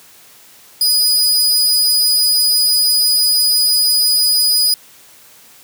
sawtooth tone, 4953 Hz, D#8, 9 cents flat, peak -8 dBFS, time 0.81-4.74 s, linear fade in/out 2 ms, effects white hiss -44 dBFS RMS until 5.63 s + high-pass 80 Hz 12 dB/octave

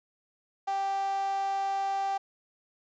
sawtooth tone with high-pass filter, 392 Hz, G4, in tune, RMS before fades -30 dBFS, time 0.67-2.18 s, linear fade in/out 10 ms, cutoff 790 Hz, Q 7.5, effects resampled to 16000 Hz

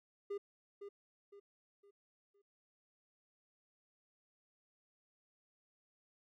triangle tone with echo, 403.3 Hz, G4, 49 cents sharp, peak -36 dBFS, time 0.3-0.38 s, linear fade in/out 10 ms, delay 510 ms, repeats 4, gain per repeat -8 dB, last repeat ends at 2.42 s, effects none

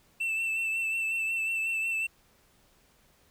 triangle tone with vibrato, 2666 Hz, E7, 19 cents sharp, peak -26 dBFS, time 0.2-2.07 s, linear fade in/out 10 ms, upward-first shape sine, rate 5.5 Hz, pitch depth 27 cents each way, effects pink hiss -64 dBFS RMS until 3.3 s

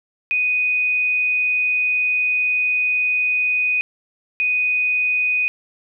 sine tone bursts at uneven times, 2489 Hz, D#7, in tune, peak -16 dBFS, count 2, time 0.31-3.81 / 4.4-5.48 s, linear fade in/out 0 ms, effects none

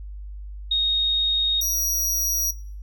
sine / sawtooth tone pair in turn, 3729 / 5759 Hz, A#7 / F#8, 0 / -48 cents, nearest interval minor sixth, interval 752 cents, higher second, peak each -18 dBFS, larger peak neither, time 0.71-1.61 / 1.61-2.51 s, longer neither, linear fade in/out 5 ms, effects noise-tail reverb RT60 0.5 s tail -19 dB re dry + added 50 Hz sine -33 dBFS peak until 2.82 s

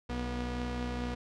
sawtooth tone pair together, 61.74 / 242.2 Hz, B1 / B3, 0 / -34 cents, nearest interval 2 octaves, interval 2366 cents, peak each -32 / -32 dBFS, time 0.09-1.15 s, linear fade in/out 10 ms, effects low-pass 5000 Hz 12 dB/octave

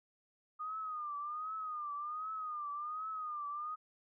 sine tone with vibrato, 1226 Hz, D#6, 26 cents flat, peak -38 dBFS, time 0.59-3.76 s, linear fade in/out 20 ms, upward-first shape triangle, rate 1.3 Hz, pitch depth 110 cents each way, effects none

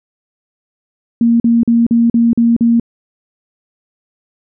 sine tone bursts, 233.1 Hz, A#3, in tune, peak -7 dBFS, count 7, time 1.21-2.798 s, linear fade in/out 2 ms, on 190 ms, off 43 ms, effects none

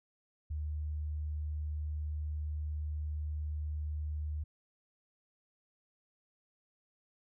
sine tone, 75.7 Hz, D#2, 47 cents flat, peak -34 dBFS, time 0.5-4.44 s, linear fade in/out 10 ms, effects none

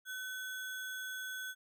sine tone with sample-and-hold, 1515 Hz, F#6, 40 cents sharp, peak -39 dBFS, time 0.05-1.55 s, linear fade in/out 50 ms, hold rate 4900 Hz, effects none

